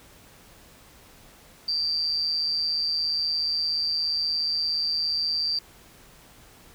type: tone with amplitude modulation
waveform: sine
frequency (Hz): 4699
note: D8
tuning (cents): 0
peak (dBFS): -20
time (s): 1.68-5.59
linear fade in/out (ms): 5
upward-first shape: sine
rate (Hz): 157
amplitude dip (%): 70
effects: pink hiss -52 dBFS RMS until 6.74 s